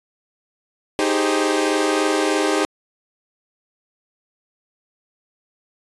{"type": "chord", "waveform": "sawtooth", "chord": "Ab major seventh", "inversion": "second", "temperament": "equal with one note detuned", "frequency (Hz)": [311.1, 392, 415.3, 526.9], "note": ["Eb4", "G4", "Ab4", "C5"], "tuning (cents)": [0, 0, 0, 12], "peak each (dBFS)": [-17, -18, -21, -21], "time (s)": [0.99, 2.65], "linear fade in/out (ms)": 0, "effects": ["resampled to 24000 Hz"]}